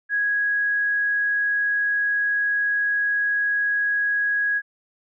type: tone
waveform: sine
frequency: 1659 Hz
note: G#6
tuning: 2 cents flat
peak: -19 dBFS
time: 0.09-4.62 s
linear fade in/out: 50 ms
effects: none